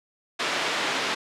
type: band-pass noise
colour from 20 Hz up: white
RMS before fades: -27 dBFS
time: 0.39-1.15 s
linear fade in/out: 10 ms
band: 240 to 3100 Hz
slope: 12 dB/octave
effects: low-pass 9000 Hz 12 dB/octave